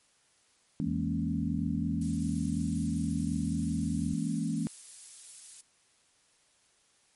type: chord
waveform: sine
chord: A# half-diminished seventh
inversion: second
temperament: equal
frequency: 164.81 / 207.7 / 233.1 / 277.2 Hz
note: E3 / G#3 / A#3 / C#4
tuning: 0 / 0 / 0 / 0 cents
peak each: -33 / -35 / -34 / -35 dBFS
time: 0.8-4.67 s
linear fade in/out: 0 ms
type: tone with vibrato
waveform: sine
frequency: 83.9 Hz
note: E2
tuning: 31 cents sharp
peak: -37 dBFS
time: 0.86-4.14 s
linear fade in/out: 5 ms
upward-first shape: sine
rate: 17 Hz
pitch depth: 45 cents each way
type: noise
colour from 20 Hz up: violet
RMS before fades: -43 dBFS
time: 2.01-5.61 s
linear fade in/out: 5 ms
effects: white hiss -67 dBFS RMS until 7.15 s + MP3 48 kbps